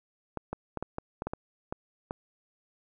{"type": "clicks", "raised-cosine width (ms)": 1, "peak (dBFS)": -19, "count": 10, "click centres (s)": [0.373, 0.53, 0.773, 0.826, 0.984, 1.221, 1.27, 1.335, 1.725, 2.109], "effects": []}